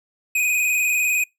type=tone with vibrato; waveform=square; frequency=2489 Hz; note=D#7; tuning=in tune; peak=-18 dBFS; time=0.35-1.24 s; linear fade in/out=5 ms; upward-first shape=square; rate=20 Hz; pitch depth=30 cents each way; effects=noise-tail reverb RT60 0.2 s tail -26 dB re dry